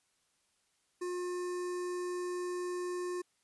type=tone with notch filter; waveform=square; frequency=357.6 Hz; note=F4; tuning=41 cents sharp; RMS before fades=-37 dBFS; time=1.01-3.22 s; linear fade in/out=10 ms; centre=3200 Hz; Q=0.93; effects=white hiss -75 dBFS RMS until 3.43 s + resampled to 24000 Hz